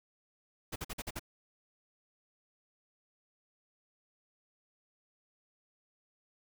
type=noise bursts; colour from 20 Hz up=pink; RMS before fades=-39 dBFS; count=6; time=0.72-1.195 s; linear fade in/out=10 ms; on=40 ms; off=47 ms; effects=none

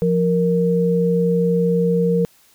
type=tone pair together; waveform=sine; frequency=174.42 / 466.2 Hz; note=F3 / A#4; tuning=-2 / 0 cents; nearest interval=octave + perfect fourth; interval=1702 cents; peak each=-17 dBFS; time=0.02-2.25 s; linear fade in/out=0 ms; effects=white hiss -54 dBFS RMS until 2.54 s

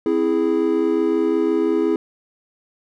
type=chord; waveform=triangle; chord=C augmented; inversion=none; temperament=equal; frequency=261.6 / 329.6 / 415.3 Hz; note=C4 / E4 / G#4; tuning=0 / 0 / 0 cents; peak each=-22 / -17 / -18 dBFS; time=0.06-1.96 s; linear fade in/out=2 ms; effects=none

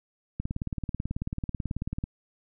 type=click train; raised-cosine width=5 ms; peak=-18 dBFS; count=31; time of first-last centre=0.4-2.039 s; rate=18.3 Hz; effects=none

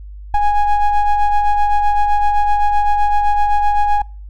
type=ring-modulated tone; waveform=triangle; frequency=414.9 Hz; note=G#4; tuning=2 cents flat; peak=-5 dBFS; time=0.34-4.02 s; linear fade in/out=5 ms; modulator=411 Hz; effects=noise-tail reverb RT60 0.4 s tail -26 dB re dry + added 50 Hz sine -30 dBFS peak until 4.29 s

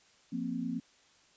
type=chord; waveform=sine; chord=F suspended fourth; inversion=none; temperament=just; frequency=174.61 / 232.8 / 261.9 Hz; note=F3 / Bb3 / C4; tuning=0 / -2 / +2 cents; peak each=-39 / -36 / -36 dBFS; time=0.32-0.8 s; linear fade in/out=10 ms; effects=white hiss -64 dBFS RMS until 1.36 s + resampled to 16000 Hz

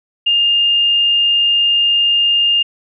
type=tone; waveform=sine; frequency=2817 Hz; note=F7; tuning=14 cents sharp; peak=-10 dBFS; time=0.26-2.63 s; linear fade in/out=10 ms; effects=none

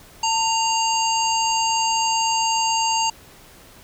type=harmonic tone with a mistuned harmonic; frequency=932 Hz; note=A#5; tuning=1 cent flat; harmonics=1 / 3 / 5 / 7 / 8; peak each=-20 / -25 / -27 / -28 / -29 dBFS; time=0.23-3.1 s; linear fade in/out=5 ms; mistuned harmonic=1; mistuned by=-57 cents; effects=pink hiss -47 dBFS RMS until 3.83 s

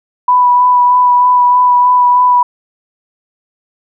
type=tone with vibrato; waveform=sine; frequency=987.8 Hz; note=B5; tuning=in tune; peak=-5 dBFS; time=0.28-2.43 s; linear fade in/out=5 ms; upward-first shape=sine; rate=3.2 Hz; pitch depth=14 cents each way; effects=none

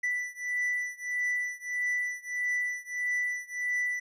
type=beating tone pair; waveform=triangle; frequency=1975.5 / 1977.1 Hz; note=B6 / B6; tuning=0 / +1 cents; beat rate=1.6 Hz; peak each=-30 / -31 dBFS; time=0.03-4 s; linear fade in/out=10 ms; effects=resampled to 32000 Hz

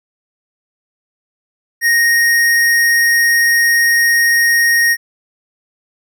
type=tone; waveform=square; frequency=1864.7 Hz; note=A#6; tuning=in tune; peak=-10 dBFS; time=1.81-4.97 s; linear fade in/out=50 ms; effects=none

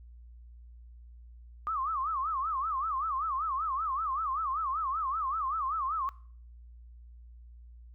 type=tone with vibrato; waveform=sine; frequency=1174.7 Hz; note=D6; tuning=in tune; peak=-29 dBFS; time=1.67-6.09 s; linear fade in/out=0 ms; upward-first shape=sine; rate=5.2 Hz; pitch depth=210 cents each way; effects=noise-tail reverb RT60 0.5 s tail -21 dB re dry + added 59 Hz sine -48 dBFS peak until 7.94 s

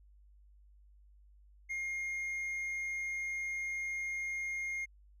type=tone with hard clipping; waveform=sine; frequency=2131 Hz; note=C7; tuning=31 cents sharp; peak=-36 dBFS; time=1.69-4.86 s; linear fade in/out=20 ms; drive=3 dB; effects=added 50 Hz sine -58 dBFS peak until 5.2 s

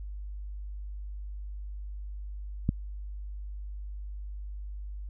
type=click; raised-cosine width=5 ms; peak=-12 dBFS; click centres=2.691 s; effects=added 50 Hz sine -36 dBFS peak until 5.09 s

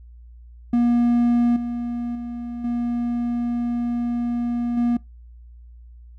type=tone with level steps; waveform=triangle; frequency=238.9 Hz; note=A#3; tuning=43 cents sharp; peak=-13 / -22 / -26 / -19 / -15 dBFS; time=0.73-4.97 s; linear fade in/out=5 ms; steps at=1.56 / 2.15 / 2.64 / 4.77 s; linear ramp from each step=5 ms; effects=noise-tail reverb RT60 0.2 s tail -23 dB re dry + added 59 Hz sine -41 dBFS peak until 6.18 s

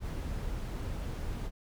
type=noise; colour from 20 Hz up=brown; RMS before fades=-36 dBFS; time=0-1.51 s; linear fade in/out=50 ms; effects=none

